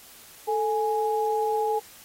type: tone pair together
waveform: sine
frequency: 440 / 833 Hz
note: A4 / G#5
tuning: 0 / +5 cents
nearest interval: major seventh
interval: 1105 cents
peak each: -25 dBFS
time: 0.47-1.8 s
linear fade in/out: 20 ms
effects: white hiss -49 dBFS RMS until 2.04 s + AAC 48 kbps